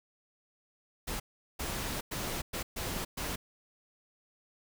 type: noise bursts at uneven times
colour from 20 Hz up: pink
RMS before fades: -36 dBFS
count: 6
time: 1.07-1.2 / 1.59-2.01 / 2.11-2.42 / 2.53-2.63 / 2.76-3.05 / 3.17-3.36 s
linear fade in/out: 10 ms
effects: none